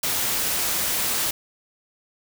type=noise; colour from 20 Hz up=white; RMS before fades=-24 dBFS; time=0.03-1.31 s; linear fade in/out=5 ms; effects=none